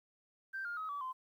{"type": "tone with pitch steps", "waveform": "sine", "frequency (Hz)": [1566, 1411.4, 1272, 1146.4, 1033.2], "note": ["G6", "F6", "D#6", "D6", "C6"], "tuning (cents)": [-2, 18, 38, -42, -22], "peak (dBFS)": -37, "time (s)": [0.53, 1.13], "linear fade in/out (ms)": 20, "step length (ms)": 120, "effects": ["tanh soft clip ceiling -33 dBFS", "12-bit"]}